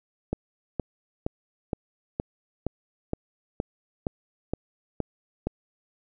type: click train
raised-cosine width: 2 ms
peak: -13 dBFS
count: 12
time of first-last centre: 0.33-5.47 s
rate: 2.14 Hz
effects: none